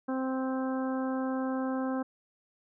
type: harmonic tone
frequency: 261.6 Hz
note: C4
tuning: in tune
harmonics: 1 / 2 / 3 / 4 / 5 / 6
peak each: -30 / -36 / -40 / -42 / -44 / -46 dBFS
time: 0.08-2.03 s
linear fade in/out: 10 ms
effects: none